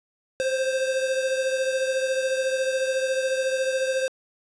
square beating tone pair, 523.3 / 537.3 Hz, C5 / C5, 0 / +46 cents, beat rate 14 Hz, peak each -24 / -31 dBFS, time 0.4-4.08 s, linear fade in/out 0 ms, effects resampled to 22050 Hz + 8-bit

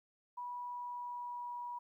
sine tone with pitch glide, 977 to 968 Hz, B5 to B5, -19 to -35 cents, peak -40 dBFS, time 0.37-1.79 s, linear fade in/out 10 ms, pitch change -16 cents, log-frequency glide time 0.6-1.56 s, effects 13-bit

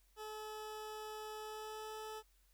20% pulse tone with pitch glide, 430.1 to 434.1 Hz, A4 to A4, -39 to -23 cents, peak -40 dBFS, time 0.16-2.23 s, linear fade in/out 50 ms, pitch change +16 cents, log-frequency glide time 1.37-1.96 s, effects added 46 Hz sine -69 dBFS peak until 2.53 s + white hiss -75 dBFS RMS until 2.53 s

